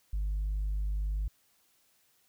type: tone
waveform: sine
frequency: 50.7 Hz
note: G#1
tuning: 41 cents flat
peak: -27 dBFS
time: 0.13-1.28 s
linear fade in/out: 5 ms
effects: tanh soft clip ceiling -27 dBFS + white hiss -69 dBFS RMS until 2.28 s